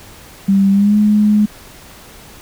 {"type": "tone with pitch glide", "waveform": "sine", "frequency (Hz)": [196, 210.1], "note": ["G3", "G#3"], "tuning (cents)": [0, 20], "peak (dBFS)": -8, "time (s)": [0.48, 1.46], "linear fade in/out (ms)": 10, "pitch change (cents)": 120, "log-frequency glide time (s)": [0.71, 0.96], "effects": ["pink hiss -39 dBFS RMS until 2.41 s"]}